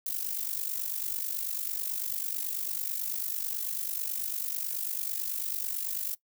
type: noise with amplitude modulation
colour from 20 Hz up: violet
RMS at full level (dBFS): -30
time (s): 0.06-6.15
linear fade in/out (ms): 5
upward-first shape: sine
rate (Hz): 49.1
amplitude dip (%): 75
effects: noise-tail reverb RT60 0.1 s tail -20 dB re dry